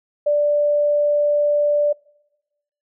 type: tone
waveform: sine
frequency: 587.3 Hz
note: D5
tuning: in tune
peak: -14 dBFS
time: 0.26-1.93 s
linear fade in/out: 10 ms
effects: noise-tail reverb RT60 1.0 s tail -25 dB re dry